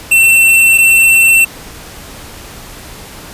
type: tone pair in turn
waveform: square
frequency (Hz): 2696 / 2696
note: E7 / E7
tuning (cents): +38 / +38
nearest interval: unison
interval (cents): 0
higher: neither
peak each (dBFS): -5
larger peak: neither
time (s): 0.11-0.78 / 0.78-1.45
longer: neither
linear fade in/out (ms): 10
effects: pink hiss -31 dBFS RMS until 3.33 s + resampled to 32000 Hz